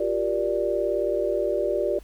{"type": "chord", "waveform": "sine", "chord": "G minor seventh", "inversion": "third", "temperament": "just", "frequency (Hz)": [352.8, 392, 470.4, 588], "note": ["F4", "G4", "Bb4", "D5"], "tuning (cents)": [18, 0, 16, 2], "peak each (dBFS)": [-29, -27, -30, -25], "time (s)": [0, 1.99], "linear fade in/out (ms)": 5, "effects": ["added 50 Hz sine -45 dBFS peak until 2.03 s", "pink hiss -56 dBFS RMS until 2.03 s"]}